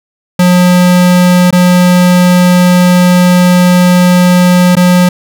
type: tone with dropouts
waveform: square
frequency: 179.3 Hz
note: F3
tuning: 46 cents sharp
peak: -4 dBFS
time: 0.39-5.09 s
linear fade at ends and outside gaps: 5 ms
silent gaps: 1.508-1.526 / 4.754-4.767 s
effects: none